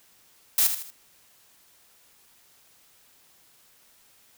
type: noise with echo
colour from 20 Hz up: blue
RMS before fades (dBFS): -20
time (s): 0.58-0.67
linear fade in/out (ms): 2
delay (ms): 78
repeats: 3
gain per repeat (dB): -8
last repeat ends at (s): 0.904
effects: white hiss -59 dBFS RMS until 4.37 s